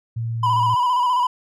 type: tone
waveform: sine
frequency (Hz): 114.9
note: A#2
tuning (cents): -25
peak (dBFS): -22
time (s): 0.16-0.75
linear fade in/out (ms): 10
type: tone with vibrato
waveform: triangle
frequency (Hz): 990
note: B5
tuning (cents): +4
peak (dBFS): -14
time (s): 0.43-1.27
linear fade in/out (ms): 5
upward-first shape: square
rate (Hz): 15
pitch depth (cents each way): 39
effects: none